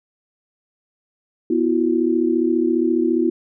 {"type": "chord", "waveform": "sine", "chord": "B suspended fourth", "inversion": "none", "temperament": "equal with one note detuned", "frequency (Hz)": [246.9, 329.6, 364.3], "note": ["B3", "E4", "F#4"], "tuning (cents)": [0, 0, -27], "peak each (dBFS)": [-21, -18, -21], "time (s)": [1.5, 3.3], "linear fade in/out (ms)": 5, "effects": []}